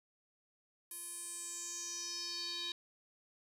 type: tone with band-pass filter sweep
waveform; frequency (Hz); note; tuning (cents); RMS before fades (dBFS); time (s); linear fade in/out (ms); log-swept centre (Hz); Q
square; 345.8; F4; -17; -43; 0.91-2.72; 2; 11000 to 3800; 5.8
effects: none